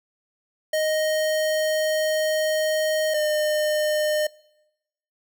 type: tone pair in turn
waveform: square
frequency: 622.3 / 608.1 Hz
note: D#5 / D#5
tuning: 0 / -40 cents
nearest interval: unison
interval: 40 cents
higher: first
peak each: -21 dBFS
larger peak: neither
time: 0.73-3.14 / 3.14-4.27 s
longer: first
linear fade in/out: 5 ms
effects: noise-tail reverb RT60 0.9 s tail -23 dB re dry